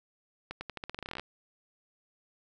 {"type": "accelerating click train", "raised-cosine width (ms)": 0.3, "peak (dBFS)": -22, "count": 17, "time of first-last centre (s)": [0.51, 1.196], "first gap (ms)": 100, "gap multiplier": 0.87, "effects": []}